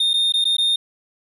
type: tone with dropouts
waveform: triangle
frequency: 3658 Hz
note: A#7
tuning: 33 cents flat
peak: -14 dBFS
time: 0-0.76 s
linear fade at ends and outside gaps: 5 ms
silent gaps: 0.134-0.139 / 0.323-0.338 / 0.443-0.452 / 0.568-0.582 s
effects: resampled to 32000 Hz